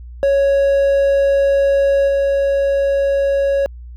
triangle tone with level steps, 554.4 Hz, C#5, in tune, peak -9 / -11 dBFS, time 0.23-3.66 s, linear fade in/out 0 ms, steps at 2.07 s, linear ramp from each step 20 ms, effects added 60 Hz sine -31 dBFS peak until 3.96 s

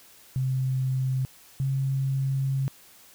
sine tone pair in turn, 130.81 / 134.95 Hz, C3 / C#3, 0 / -46 cents, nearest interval minor second, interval 54 cents, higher second, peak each -23 dBFS, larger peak neither, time 0.36-1.25 / 1.6-2.68 s, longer second, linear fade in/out 0 ms, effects white hiss -53 dBFS RMS until 3.14 s

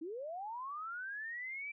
sine linear sweep, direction up, 298.5 to 2349 Hz, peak -40 dBFS, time 0.01-1.72 s, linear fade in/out 10 ms, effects none

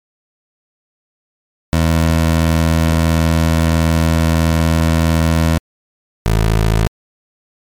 20% pulse tone pair in turn, 81.5 / 54.51 Hz, E2 / A1, -19 / -15 cents, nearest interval perfect fifth, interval 696 cents, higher first, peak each -6 dBFS, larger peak neither, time 1.73-5.58 / 6.26-6.87 s, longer first, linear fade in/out 0 ms, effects MP3 96 kbps

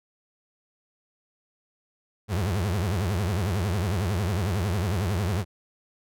35% pulse tone with vibrato, 94.5 Hz, F#2, 37 cents sharp, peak -22 dBFS, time 2.28-5.45 s, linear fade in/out 50 ms, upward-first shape triangle, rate 11 Hz, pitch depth 290 cents each way, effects none

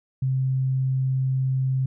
sine tone, 131.6 Hz, C3, 10 cents sharp, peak -20 dBFS, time 0.22-1.86 s, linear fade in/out 5 ms, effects none

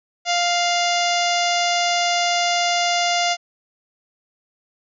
harmonic tone with a mistuned harmonic, 698.5 Hz, F5, in tune, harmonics 1 / 2 / 3 / 4 / 5 / 6 / 7 / 8 / 9 / 10, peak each -20 / -29 / -25 / -27 / -28 / -32 / -28 / -32 / -31 / -35 dBFS, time 0.25-3.37 s, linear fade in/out 50 ms, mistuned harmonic 4, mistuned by +23 cents, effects none

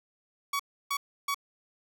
sawtooth tone bursts, 1127 Hz, C#6, 28 cents sharp, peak -24 dBFS, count 3, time 0.53-1.345 s, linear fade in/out 5 ms, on 65 ms, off 310 ms, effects 11-bit

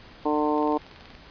harmonic tone, 150 Hz, D3, 37 cents sharp, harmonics 2 / 3 / 4 / 5 / 6 / 7, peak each -25 / -27 / -31 / -31 / -28 / -32 dBFS, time 0.25-0.78 s, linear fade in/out 10 ms
click train, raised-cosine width 0.2 ms, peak -29 dBFS, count 13, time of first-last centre 0.58-1.151 s, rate 21 Hz
effects pink hiss -48 dBFS RMS until 1.3 s + resampled to 11025 Hz

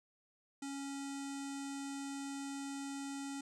square tone with low-pass filter, 277.2 Hz, C#4, in tune, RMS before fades -43 dBFS, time 0.62-3.41 s, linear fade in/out 5 ms, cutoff 7900 Hz, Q 3.8, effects none

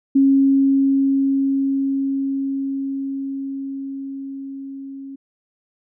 sine tone with level ramp, 272.7 Hz, C#4, 28 cents flat, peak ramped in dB -10 to -31 dBFS, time 0.15-5.16 s, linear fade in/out 10 ms, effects none

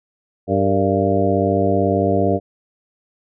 harmonic tone with a mistuned harmonic, 98 Hz, G2, in tune, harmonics 1 / 2 / 3 / 4 / 5 / 6 / 7, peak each -22 / -22 / -22 / -22 / -22 / -22 / -22 dBFS, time 0.47-2.4 s, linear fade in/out 50 ms, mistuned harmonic 5, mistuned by -81 cents, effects none

